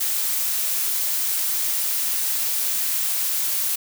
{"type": "noise", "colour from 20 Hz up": "blue", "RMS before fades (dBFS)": -23, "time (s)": [0, 3.76], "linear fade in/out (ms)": 10, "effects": []}